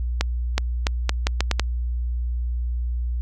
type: accelerating click train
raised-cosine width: 0.2 ms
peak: -3 dBFS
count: 8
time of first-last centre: 0.21-1.596 s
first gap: 370 ms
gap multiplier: 0.78
effects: added 60 Hz sine -22 dBFS peak until 3.21 s